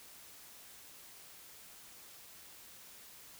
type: silence
effects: white hiss -55 dBFS RMS until 3.39 s